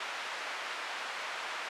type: band-pass noise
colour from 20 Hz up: white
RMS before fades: -39 dBFS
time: 0-1.69 s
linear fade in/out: 5 ms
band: 710 to 2200 Hz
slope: 12 dB/octave
effects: low-pass 10000 Hz 12 dB/octave